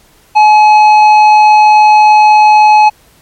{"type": "tone with tanh clipping", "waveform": "sine", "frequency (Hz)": 850, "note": "G#5", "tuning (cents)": 40, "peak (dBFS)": -3, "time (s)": [0.35, 2.9], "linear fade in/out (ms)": 20, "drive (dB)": 9, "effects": ["pink hiss -46 dBFS RMS until 3.21 s", "MP3 64 kbps"]}